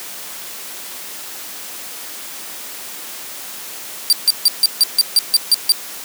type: tone bursts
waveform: sawtooth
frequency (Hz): 4699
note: D8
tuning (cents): 0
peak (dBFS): -5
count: 10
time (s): 4.1-5.72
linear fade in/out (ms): 0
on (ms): 27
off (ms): 150
effects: white hiss -31 dBFS RMS until 6.04 s + high-pass 200 Hz 12 dB/octave